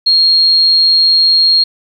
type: tone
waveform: sine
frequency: 4255 Hz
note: C8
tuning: 28 cents sharp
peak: -6 dBFS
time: 0.06-1.64 s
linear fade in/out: 10 ms
effects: 8-bit